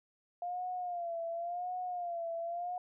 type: tone with vibrato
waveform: sine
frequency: 698.5 Hz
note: F5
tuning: in tune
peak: -35 dBFS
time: 0.42-2.78 s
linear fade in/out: 2 ms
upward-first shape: sine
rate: 0.92 Hz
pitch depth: 77 cents each way
effects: none